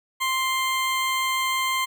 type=tone; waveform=20% pulse; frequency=1049 Hz; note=C6; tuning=4 cents sharp; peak=-17 dBFS; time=0.2-1.86 s; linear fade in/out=20 ms; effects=none